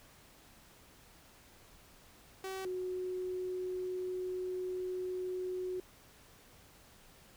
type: tone pair in turn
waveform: sawtooth / sine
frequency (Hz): 381.3 / 367.4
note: G4 / F#4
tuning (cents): -48 / -12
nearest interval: minor second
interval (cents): 64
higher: first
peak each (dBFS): -35 / -35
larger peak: neither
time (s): 2.44-2.65 / 2.65-5.8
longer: second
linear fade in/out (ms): 2
effects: pink hiss -60 dBFS RMS until 7.36 s